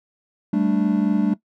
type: chord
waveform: triangle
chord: G suspended second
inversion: none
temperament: equal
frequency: 196 / 220 / 293.7 Hz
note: G3 / A3 / D4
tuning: 0 / 0 / 0 cents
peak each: -19 dBFS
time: 0.53-1.34 s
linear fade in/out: 5 ms
effects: noise-tail reverb RT60 0.1 s tail -17 dB re dry